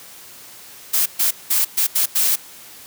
blue noise bursts at uneven times, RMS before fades -17 dBFS, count 6, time 0.93-1.06 / 1.19-1.31 / 1.5-1.65 / 1.77-1.87 / 1.95-2.06 / 2.15-2.36 s, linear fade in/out 10 ms, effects white hiss -41 dBFS RMS until 2.86 s + high-pass 80 Hz 12 dB/octave

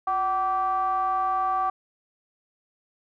triangle ring-modulated tone, 201.6 Hz, G3, 49 cents sharp, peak -17 dBFS, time 0.07-1.7 s, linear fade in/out 5 ms, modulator 959 Hz, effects none

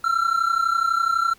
triangle tone pair together, 1336 / 1368 Hz, E6 / F6, +23 / -36 cents, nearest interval unison, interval 41 cents, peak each -20 / -19 dBFS, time 0.04-1.34 s, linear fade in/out 5 ms, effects pink hiss -54 dBFS RMS until 1.38 s

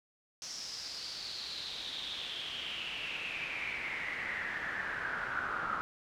brown noise with band-pass filter sweep, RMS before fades -39 dBFS, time 0.42-5.81 s, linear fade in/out 0 ms, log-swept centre 5600 to 1300 Hz, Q 6.8, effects none

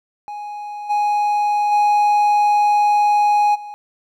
triangle tone with level steps, 830.6 Hz, G#5, in tune, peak -25 / -13 / -10 / -28 dBFS, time 0.28-3.74 s, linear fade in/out 0 ms, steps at 0.89 / 1.71 / 3.54 s, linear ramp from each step 20 ms, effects none

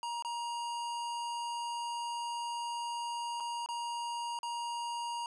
square tone with dropouts, 945 Hz, A#5, 23 cents sharp, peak -36 dBFS, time 0.03-5.26 s, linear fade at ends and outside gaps 1 ms, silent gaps 0.224-0.248 / 3.401-3.405 / 3.661-3.688 / 4.389-4.431 s, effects resampled to 24000 Hz

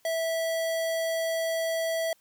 square tone, 655 Hz, E5, 11 cents flat, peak -27 dBFS, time 0.05-2.13 s, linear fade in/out 2 ms, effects white hiss -65 dBFS RMS until 2.2 s

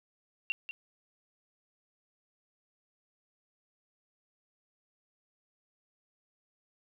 sine tone with echo, 2746 Hz, F7, 30 cents flat, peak -28 dBFS, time 0.5-0.52 s, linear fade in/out 0 ms, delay 190 ms, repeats 1, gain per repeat -9 dB, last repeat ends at 0.71 s, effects none

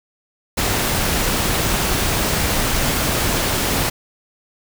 pink noise, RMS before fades -19 dBFS, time 0.57-3.9 s, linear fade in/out 10 ms, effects none

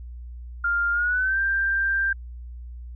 sine tone with pitch glide, 1400 to 1580.6 Hz, F6 to G6, +4 to +14 cents, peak -20 dBFS, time 0.64-2.13 s, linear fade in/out 5 ms, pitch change +210 cents, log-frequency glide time 0.92-1.39 s, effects added 60 Hz sine -35 dBFS peak until 2.95 s

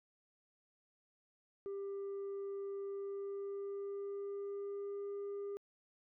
sine tone with pitch glide, 396.4 to 402.6 Hz, G4 to G4, +19 to +46 cents, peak -37 dBFS, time 1.66-5.57 s, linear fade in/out 0 ms, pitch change +27 cents, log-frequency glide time 2.84-5.09 s, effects tanh soft clip ceiling -39 dBFS

